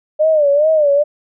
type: tone with vibrato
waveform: sine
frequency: 599 Hz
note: D5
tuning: 34 cents sharp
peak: -9 dBFS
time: 0.19-1.04 s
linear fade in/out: 20 ms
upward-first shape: sine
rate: 2.4 Hz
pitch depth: 110 cents each way
effects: none